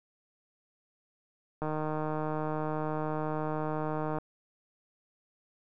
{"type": "click train", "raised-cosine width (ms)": 1, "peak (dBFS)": -20, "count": 396, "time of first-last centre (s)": [1.62, 4.185], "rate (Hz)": 154, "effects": []}